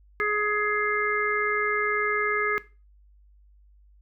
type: harmonic tone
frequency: 418.9 Hz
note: G#4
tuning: 15 cents sharp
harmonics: 1 / 3 / 4 / 5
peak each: -28 / -28 / -28 / -28 dBFS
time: 0.2-2.58 s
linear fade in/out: 0 ms
effects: noise-tail reverb RT60 0.3 s tail -17 dB re dry + added 50 Hz sine -53 dBFS peak until 4.01 s